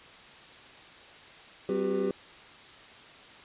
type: tone cluster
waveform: triangle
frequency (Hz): 193.5 / 260.3 / 366.3 / 397 / 495.3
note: G3 / C4 / F#4 / G4 / B4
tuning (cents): -22 / -9 / -17 / +22 / +5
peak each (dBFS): -32 / -34 / -32 / -27 / -34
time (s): 1.69-2.11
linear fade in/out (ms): 2
effects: white hiss -50 dBFS RMS until 3.44 s + resampled to 8000 Hz